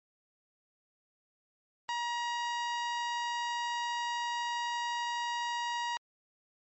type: tone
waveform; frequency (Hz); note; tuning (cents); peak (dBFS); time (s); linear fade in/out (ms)
sawtooth; 952; A#5; +36; -28; 1.89-5.97; 0
effects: low-pass 6000 Hz 12 dB/octave + MP3 32 kbps